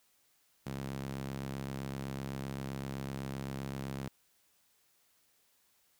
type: tone with high-pass filter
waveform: sawtooth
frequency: 67.8 Hz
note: C#2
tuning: 38 cents flat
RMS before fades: -40 dBFS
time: 0.66-4.08 s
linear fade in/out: 0 ms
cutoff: 150 Hz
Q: 1.6
effects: white hiss -71 dBFS RMS until 5.99 s